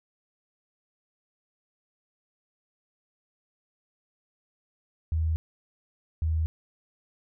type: tone pair in turn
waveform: sine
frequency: 80.1 / 79.75 Hz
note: E2 / D#2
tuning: -49 / +43 cents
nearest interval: unison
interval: 8 cents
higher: first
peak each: -23 dBFS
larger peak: neither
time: 5.12-5.36 / 6.22-6.46 s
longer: neither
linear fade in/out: 0 ms
effects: none